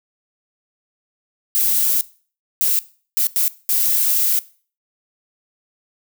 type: noise bursts at uneven times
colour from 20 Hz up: violet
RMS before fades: -17 dBFS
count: 5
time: 1.55-2.01 / 2.61-2.79 / 3.17-3.27 / 3.36-3.48 / 3.69-4.39 s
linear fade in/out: 0 ms
effects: noise-tail reverb RT60 0.4 s tail -19 dB re dry